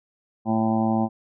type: harmonic tone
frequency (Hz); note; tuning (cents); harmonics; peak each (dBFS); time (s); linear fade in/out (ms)
111.2; A2; +19; 1 / 2 / 3 / 5 / 6 / 7 / 8 / 9; -30 / -21 / -29 / -33 / -32 / -27 / -34 / -37; 0.45-1.09; 50
effects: none